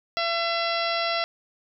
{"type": "harmonic tone with a mistuned harmonic", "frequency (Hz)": 675, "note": "E5", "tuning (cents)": 41, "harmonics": [1, 2, 3, 4, 5, 6, 7, 8], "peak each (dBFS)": [-27, -30, -32, -33, -34, -35, -35, -36], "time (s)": [0.17, 1.24], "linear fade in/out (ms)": 0, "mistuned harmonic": 5, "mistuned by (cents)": -19, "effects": []}